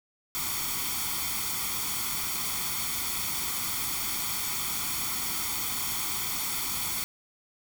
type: noise with comb filter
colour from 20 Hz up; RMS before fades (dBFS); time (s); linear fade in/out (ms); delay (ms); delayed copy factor
white; -31; 0.35-7.04; 0; 0.89; +0.7
effects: none